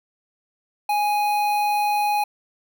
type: tone with notch filter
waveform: square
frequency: 830.6 Hz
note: G#5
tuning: in tune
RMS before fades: -21 dBFS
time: 0.89-2.24 s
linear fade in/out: 5 ms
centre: 7000 Hz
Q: 0.74
effects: none